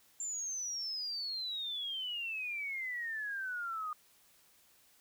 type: exponential sweep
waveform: sine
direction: down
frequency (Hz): 7320 to 1218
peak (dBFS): -36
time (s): 0.2-3.93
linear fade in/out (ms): 2
effects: white hiss -66 dBFS RMS until 5 s